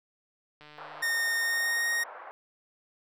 click train, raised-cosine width 0.3 ms, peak -34 dBFS, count 62, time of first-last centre 0.61-1.017 s, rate 150 Hz
pink band-pass noise, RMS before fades -45 dBFS, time 0.78-2.31 s, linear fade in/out 0 ms, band 600 to 1600 Hz, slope 24 dB/octave
45% pulse tone with pitch glide, 1836 to 1863.8 Hz, A#6 to A#6, -27 to -1 cents, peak -26 dBFS, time 1.02-2.04 s, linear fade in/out 10 ms, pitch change +26 cents, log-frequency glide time 1.39-1.89 s
effects none

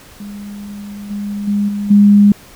sine tone with level steps, 204.2 Hz, G#3, 29 cents flat, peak -26 / -19 / -12 / -17 / -4 dBFS, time 0.2-2.32 s, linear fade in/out 2 ms, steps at 1.1 / 1.47 / 1.68 / 1.9 s, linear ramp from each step 10 ms, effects pink hiss -41 dBFS RMS until 2.55 s

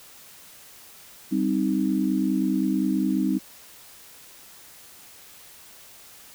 sine chord, C minor, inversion second, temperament equal, 196 / 261.6 / 311.1 Hz, G3 / C4 / Eb4, 0 / 0 / 0 cents, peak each -25 dBFS, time 1.31-3.39 s, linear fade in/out 20 ms, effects white hiss -48 dBFS RMS until 6.34 s

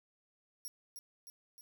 10% pulse tone with echo, 5600 Hz, F8, 4 cents sharp, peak -36 dBFS, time 0.65-0.68 s, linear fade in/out 0 ms, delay 310 ms, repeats 3, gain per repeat -4 dB, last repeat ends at 1.61 s, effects none

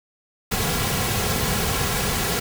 pink noise with comb filter, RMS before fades -23 dBFS, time 0.51-2.4 s, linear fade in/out 10 ms, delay 3.3 ms, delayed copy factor -0.55, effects none

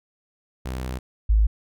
sawtooth / sine tone pair in turn, 63.7 / 53.28 Hz, C2 / G#1, -46 / +45 cents, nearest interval minor third, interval 309 cents, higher first, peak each -24 / -14 dBFS, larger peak second, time 0.65-0.99 / 1.29-1.47 s, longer first, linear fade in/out 10 ms, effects none

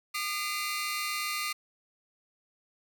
sawtooth tone cluster, 1217 / 2044 / 2307 / 2769 / 4288 Hz, D#6 / C7 / D7 / F7 / C8, -39 / -41 / -31 / -15 / +42 cents, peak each -31 / -33 / -37 / -37 / -37 dBFS, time 0.14-1.53 s, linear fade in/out 10 ms, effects none

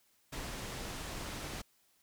pink low-pass noise, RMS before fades -42 dBFS, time 0.32-1.62 s, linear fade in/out 10 ms, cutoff 9500 Hz, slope 12 dB/octave, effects white hiss -71 dBFS RMS until 2.02 s

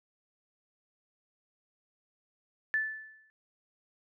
sine tone with exponential decay, 1750 Hz, A6, 10 cents flat, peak -24 dBFS, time 2.74-3.3 s, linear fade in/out 0 ms, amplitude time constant 120 ms, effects none

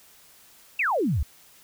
sine exponential sweep, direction down, 2794 to 58.27 Hz, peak -21 dBFS, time 0.79-1.23 s, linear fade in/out 5 ms, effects white hiss -54 dBFS RMS until 1.63 s

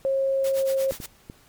sine tone with pitch glide, 540 to 536.6 Hz, C#5 to C5, -45 to +44 cents, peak -20 dBFS, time 0.05-0.91 s, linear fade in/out 0 ms, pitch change -11 cents, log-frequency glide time 0.58-0.65 s
white noise with tremolo, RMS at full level -35 dBFS, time 0.44-1.06 s, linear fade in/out 2 ms, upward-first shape triangle, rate 8.6 Hz, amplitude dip 100%
clicks, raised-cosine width 3 ms, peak -24 dBFS, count 3, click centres 0.921 / 1.002 / 1.299 s
effects pink hiss -56 dBFS RMS until 1.48 s + MP3 96 kbps

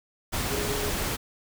sine tone in noise, 415.3 Hz, G#4, in tune, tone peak -32 dBFS, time 0.5-0.91 s, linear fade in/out 20 ms, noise pink, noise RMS -29 dBFS, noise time 0.32-1.17 s, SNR -6 dB, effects none

